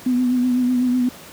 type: tone with vibrato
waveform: sine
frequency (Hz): 249.5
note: B3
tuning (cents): +18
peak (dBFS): -15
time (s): 0.06-1.09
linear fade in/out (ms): 5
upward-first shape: triangle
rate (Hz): 8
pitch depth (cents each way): 41
effects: pink hiss -40 dBFS RMS until 1.32 s + high-pass 100 Hz 12 dB/octave